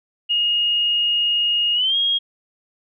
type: tone with pitch glide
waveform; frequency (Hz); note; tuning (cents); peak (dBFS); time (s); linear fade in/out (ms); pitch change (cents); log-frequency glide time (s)
sine; 2861 to 3267; F7 to G#7; +41 to -29; -16; 0.29-2.19; 20; +230; 1.74-1.96
effects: none